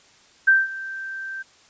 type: tone with ADSR envelope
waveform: sine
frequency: 1565 Hz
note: G6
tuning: 3 cents flat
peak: -10 dBFS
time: 0.47-1.43 s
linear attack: 13 ms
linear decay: 190 ms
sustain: -19 dB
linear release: 16 ms
effects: white hiss -54 dBFS RMS until 1.69 s + resampled to 16000 Hz